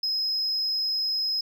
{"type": "tone", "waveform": "sine", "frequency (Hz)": 5110, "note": "D#8", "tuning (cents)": 45, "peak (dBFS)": -22, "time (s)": [0.03, 1.41], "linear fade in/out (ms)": 5, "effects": ["tanh soft clip ceiling -22 dBFS"]}